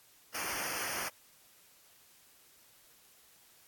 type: noise with comb filter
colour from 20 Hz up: pink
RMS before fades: -37 dBFS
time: 0.34-1.09 s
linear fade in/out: 10 ms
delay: 0.26 ms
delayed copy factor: -0.95
effects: white hiss -62 dBFS RMS until 3.67 s + AAC 64 kbps